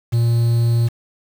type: tone with quantisation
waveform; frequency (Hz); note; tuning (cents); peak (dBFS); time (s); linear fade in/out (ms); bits
triangle; 117.2; A#2; +10; -11; 0.12-0.89; 20; 6
effects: none